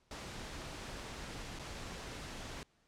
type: noise with dropouts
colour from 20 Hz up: pink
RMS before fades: -45 dBFS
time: 0.11-2.63 s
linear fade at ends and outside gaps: 1 ms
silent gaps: 1.589-1.595 s
effects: pink hiss -73 dBFS RMS until 2.87 s + low-pass 7000 Hz 12 dB/octave